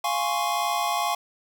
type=chord; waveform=square; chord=Db major seventh; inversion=first; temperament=equal; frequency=698.5 / 830.6 / 1046.5 / 1108.7 Hz; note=F5 / Ab5 / C6 / Db6; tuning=0 / 0 / 0 / 0 cents; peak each=-29 / -29 / -33 / -29 dBFS; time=0.04-1.15 s; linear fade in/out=5 ms; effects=none